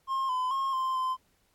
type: tone with pitch steps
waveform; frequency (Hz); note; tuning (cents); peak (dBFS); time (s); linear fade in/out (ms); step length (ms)
triangle; 1068 / 1015 / 1077 / 1045 / 1033; C6 / B5 / C6 / C6 / C6; +35 / +47 / +50 / -2 / -22; -25; 0.07-1.17; 50; 220
effects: pink hiss -70 dBFS RMS until 1.54 s + AAC 64 kbps